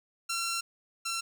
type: tone pair in turn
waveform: 10% pulse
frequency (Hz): 1361 / 1353.2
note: F6 / E6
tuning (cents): -45 / +45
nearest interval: unison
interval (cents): 10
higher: first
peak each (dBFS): -22 / -23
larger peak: first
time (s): 0.29-0.61 / 1.05-1.21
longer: first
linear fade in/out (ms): 10
effects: none